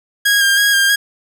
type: tone with vibrato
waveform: sawtooth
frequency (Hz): 1623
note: G#6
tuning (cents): -40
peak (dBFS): -7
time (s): 0.25-0.96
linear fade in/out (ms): 10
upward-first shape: square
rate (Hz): 3.1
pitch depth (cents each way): 22
effects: none

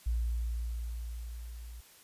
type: tone with level ramp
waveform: sine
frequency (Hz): 58.1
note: A#1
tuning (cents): -5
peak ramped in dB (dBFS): -27 to -43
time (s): 0.06-1.81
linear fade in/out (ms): 10
effects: white hiss -58 dBFS RMS until 2.03 s + resampled to 32000 Hz

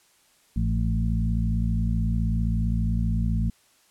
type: harmonic tone with a mistuned harmonic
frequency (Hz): 55.5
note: A1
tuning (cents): +16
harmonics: 1 / 2 / 3 / 4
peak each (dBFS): -24 / -27 / -29 / -30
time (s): 0.56-3.5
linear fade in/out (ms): 5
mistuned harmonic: 3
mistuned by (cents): +38
effects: white hiss -61 dBFS RMS until 3.9 s + low-pass 11000 Hz 12 dB/octave

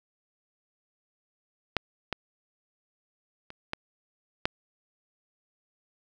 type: clicks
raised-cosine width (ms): 0.3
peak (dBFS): -8 / -13 / -26 / -14 / -8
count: 5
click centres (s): 1.767 / 2.127 / 3.504 / 3.734 / 4.455
effects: none

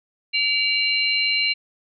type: tone cluster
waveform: sine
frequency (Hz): 2295 / 2793 / 4103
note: D7 / F7 / C8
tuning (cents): -40 / -1 / -35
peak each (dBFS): -23 / -22 / -23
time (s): 0.33-1.54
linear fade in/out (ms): 20
effects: none

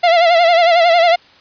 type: tone with vibrato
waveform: 45% pulse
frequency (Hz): 682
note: F5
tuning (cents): -41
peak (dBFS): -8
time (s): 0.03-1.16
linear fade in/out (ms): 10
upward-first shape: sine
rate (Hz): 11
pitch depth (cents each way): 71
effects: white hiss -46 dBFS RMS until 1.4 s + resampled to 11025 Hz

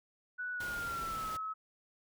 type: tone with pitch glide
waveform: sine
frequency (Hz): 1480 to 1288.4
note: F#6 to E6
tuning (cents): 0 to -40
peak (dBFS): -36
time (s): 0.38-1.54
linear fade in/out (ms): 20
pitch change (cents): -240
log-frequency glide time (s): 0.53-1.28
type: noise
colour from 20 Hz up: pink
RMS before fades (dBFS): -46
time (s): 0.6-1.37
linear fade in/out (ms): 5
effects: none

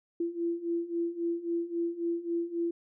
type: beating tone pair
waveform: sine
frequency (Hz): 337.3 / 341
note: E4 / F4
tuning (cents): +40 / -41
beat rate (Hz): 3.7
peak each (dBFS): -34 / -31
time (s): 0.2-2.71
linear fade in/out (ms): 5
effects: none

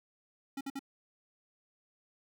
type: tone bursts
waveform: square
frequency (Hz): 273.9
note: C#4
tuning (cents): -21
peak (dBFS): -37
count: 3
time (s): 0.57-0.793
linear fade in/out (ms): 5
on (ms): 39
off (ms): 53
effects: none

